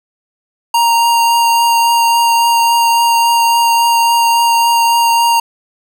square tone with vibrato, 932.3 Hz, A#5, in tune, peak -9 dBFS, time 0.74-5.4 s, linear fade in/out 5 ms, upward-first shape triangle, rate 3.6 Hz, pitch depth 11 cents each way, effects none

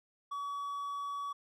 triangle tone, 1135 Hz, C#6, 41 cents sharp, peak -34 dBFS, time 0.31-1.33 s, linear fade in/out 10 ms, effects none

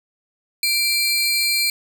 sawtooth tone pair together, 2349 / 4202 Hz, D7 / C8, 0 / +7 cents, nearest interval minor seventh, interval 1007 cents, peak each -17 dBFS, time 0.63-1.7 s, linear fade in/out 2 ms, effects none

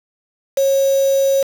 sine tone with quantisation, 545 Hz, C#5, 29 cents flat, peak -12 dBFS, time 0.57-1.43 s, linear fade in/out 5 ms, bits 4, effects none

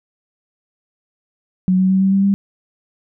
sine tone with pitch steps, 185 / 187.58 / 190.2 / 192.86 / 195.55 / 198.28 Hz, F#3 / F#3 / F#3 / G3 / G3 / G3, 0 / +24 / +48 / -28 / -4 / +20 cents, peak -11 dBFS, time 1.68-2.34 s, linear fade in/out 0 ms, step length 110 ms, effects none

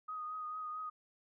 sine tone with vibrato, 1246 Hz, D#6, 2 cents sharp, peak -39 dBFS, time 0.08-0.9 s, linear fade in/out 10 ms, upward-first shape triangle, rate 4.5 Hz, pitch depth 28 cents each way, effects none

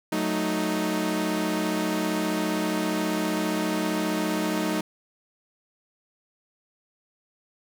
sawtooth chord, D# diminished, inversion first, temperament equal, 185 / 220 / 311.1 Hz, F#3 / A3 / D#4, 0 / 0 / 0 cents, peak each -26 / -26 / -23 dBFS, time 0.12-4.81 s, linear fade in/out 5 ms, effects none

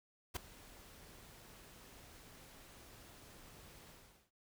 pink noise with ADSR envelope, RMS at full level -38 dBFS, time 0.34-4.31 s, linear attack 24 ms, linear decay 6 ms, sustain -20 dB, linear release 430 ms, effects none

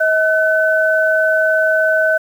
sine tone pair together, 636 / 1512.7 Hz, D#5 / F#6, +38 / +38 cents, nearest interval octave + minor third, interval 1500 cents, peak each -14 dBFS, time 0-2.18 s, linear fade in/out 10 ms, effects 7-bit

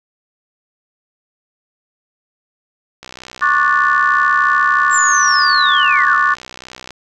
click train, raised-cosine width 0.2 ms, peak -15 dBFS, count 246, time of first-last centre 3.03-6.907 s, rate 63.2 Hz
sine chord, D major seventh, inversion third, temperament just, 1101.2 / 1174.7 / 1468.3 / 1762 Hz, C#6 / D6 / F#6 / A6, -12 / 0 / -14 / +2 cents, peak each -16 dBFS, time 3.41-6.35 s, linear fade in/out 20 ms
sine linear sweep, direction down, 7570 to 1106 Hz, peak -16 dBFS, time 4.9-6.19 s, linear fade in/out 50 ms
effects none

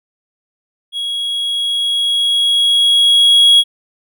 triangle tone with level ramp, 3318 Hz, G#7, 2 cents flat, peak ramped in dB -17 to -3 dBFS, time 0.92-3.64 s, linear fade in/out 50 ms, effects none

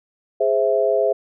sine chord, Ab augmented, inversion none, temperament equal, 415.3 / 523.3 / 659.3 Hz, Ab4 / C5 / E5, 0 / 0 / 0 cents, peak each -20 / -20 / -19 dBFS, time 0.4-1.13 s, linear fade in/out 10 ms, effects none

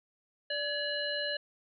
harmonic tone with a mistuned harmonic, 584 Hz, D5, 10 cents flat, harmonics 1 / 3 / 5 / 7, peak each -36 / -36 / -38 / -37 dBFS, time 0.5-1.37 s, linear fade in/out 5 ms, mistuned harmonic 3, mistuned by -58 cents, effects none

